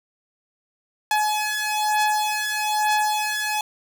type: beating tone pair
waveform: sawtooth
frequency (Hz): 848 / 849.1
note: G#5 / G#5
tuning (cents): +36 / +38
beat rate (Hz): 1.1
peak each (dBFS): -20 / -19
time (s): 1.11-3.61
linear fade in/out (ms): 2
effects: none